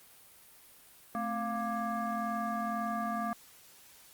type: tone with frequency modulation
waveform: sine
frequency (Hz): 699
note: F5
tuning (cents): +1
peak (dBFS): -31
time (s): 1.15-3.33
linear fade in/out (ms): 0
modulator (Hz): 480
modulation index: 1.4
effects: white hiss -57 dBFS RMS until 4.13 s + Opus 32 kbps